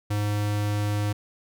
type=tone; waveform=square; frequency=103.83 Hz; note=G#2; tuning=in tune; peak=-24 dBFS; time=0.1-1.13 s; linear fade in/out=10 ms; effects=none